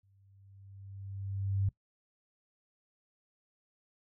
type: tone with exponential growth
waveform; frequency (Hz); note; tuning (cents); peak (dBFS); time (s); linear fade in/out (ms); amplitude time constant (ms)
sine; 98; G2; 0; -26; 0.03-1.69; 5; 360
effects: noise-tail reverb RT60 0.1 s tail -19 dB re dry